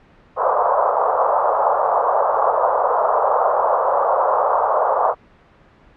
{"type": "band-pass noise", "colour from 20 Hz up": "pink", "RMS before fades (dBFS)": -17, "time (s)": [0.36, 5.15], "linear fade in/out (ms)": 50, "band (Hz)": [510, 1200], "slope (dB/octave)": 48, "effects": ["pink hiss -50 dBFS RMS until 5.96 s", "low-pass 2000 Hz 12 dB/octave"]}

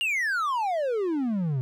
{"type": "exponential sweep", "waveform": "triangle", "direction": "down", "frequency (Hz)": [2890, 123.47], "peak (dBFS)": -22, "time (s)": [0.01, 1.61], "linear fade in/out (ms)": 0, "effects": []}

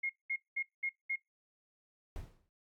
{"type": "tone bursts", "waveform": "sine", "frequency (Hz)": 2147, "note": "C7", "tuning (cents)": 44, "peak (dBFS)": -32, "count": 5, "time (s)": [0.03, 1.16], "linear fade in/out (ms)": 10, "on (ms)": 66, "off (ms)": 200}
{"type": "noise with exponential decay", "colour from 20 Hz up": "brown", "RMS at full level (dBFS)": -41, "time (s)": [2.16, 2.49], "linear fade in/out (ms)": 0, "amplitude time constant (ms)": 71}
{"effects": ["noise-tail reverb RT60 0.2 s tail -23 dB re dry", "AAC 64 kbps"]}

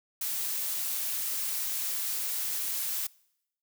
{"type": "noise", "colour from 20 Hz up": "blue", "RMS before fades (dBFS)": -32, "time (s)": [0.21, 3.07], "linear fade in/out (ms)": 5, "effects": ["noise-tail reverb RT60 0.8 s tail -24 dB re dry"]}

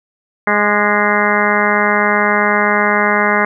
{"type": "harmonic tone with a mistuned harmonic", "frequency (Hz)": 207.7, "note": "G#3", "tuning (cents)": 0, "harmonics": [1, 2, 3, 4, 5, 6, 7, 8, 9, 10], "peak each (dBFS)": [-20, -20, -20, -20, -20, -20, -20, -20, -20, -20], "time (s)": [0.47, 3.45], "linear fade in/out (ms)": 2, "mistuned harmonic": 6, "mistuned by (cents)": -34, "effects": []}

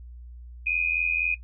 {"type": "tone pair together", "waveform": "sine", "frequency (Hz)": [2433, 2517], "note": ["D#7", "D#7"], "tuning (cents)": [-39, 19], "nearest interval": "minor second", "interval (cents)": 58, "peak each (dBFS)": -25, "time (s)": [0.66, 1.35], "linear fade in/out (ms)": 10, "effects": ["noise-tail reverb RT60 0.1 s tail -18 dB re dry", "added 60 Hz sine -40 dBFS peak until 1.43 s"]}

